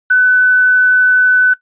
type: tone with quantisation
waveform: sine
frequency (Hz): 1502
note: F#6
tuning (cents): +26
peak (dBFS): -6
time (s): 0.1-1.54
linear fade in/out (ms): 10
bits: 6
effects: noise-tail reverb RT60 0.1 s tail -18 dB re dry + resampled to 8000 Hz